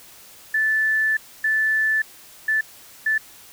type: tone bursts at uneven times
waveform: sine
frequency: 1752 Hz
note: A6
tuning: 8 cents flat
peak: -17 dBFS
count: 4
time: 0.54-1.17 / 1.44-2.02 / 2.48-2.61 / 3.06-3.18 s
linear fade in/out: 5 ms
effects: white hiss -46 dBFS RMS until 3.52 s